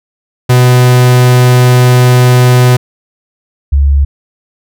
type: tone pair in turn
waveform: 45% pulse / sine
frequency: 125 / 70.15 Hz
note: B2 / C#2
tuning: +21 / +21 cents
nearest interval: minor seventh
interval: 1000 cents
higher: first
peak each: -3 / -4 dBFS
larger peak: first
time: 0.49-2.77 / 3.72-4.05 s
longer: first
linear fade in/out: 10 ms
effects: none